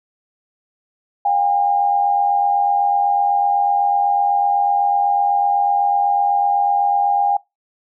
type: tone pair together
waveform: sine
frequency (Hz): 719 / 807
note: F#5 / G#5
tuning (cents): -50 / -50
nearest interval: major second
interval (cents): 200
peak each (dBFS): -22 / -14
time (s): 1.25-7.37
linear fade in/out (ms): 5
effects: noise-tail reverb RT60 0.2 s tail -24 dB re dry